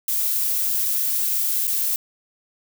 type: noise with dropouts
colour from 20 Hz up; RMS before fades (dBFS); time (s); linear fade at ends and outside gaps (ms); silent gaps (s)
violet; -22; 0.08-1.96; 2; 1.671-1.676
effects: none